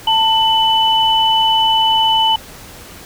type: tone pair together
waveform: sine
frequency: 890 / 2994 Hz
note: A5 / F#7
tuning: +20 / +20 cents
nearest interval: octave + major sixth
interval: 2100 cents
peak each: -13 dBFS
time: 0.07-2.36 s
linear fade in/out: 5 ms
effects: pink hiss -36 dBFS RMS until 3.05 s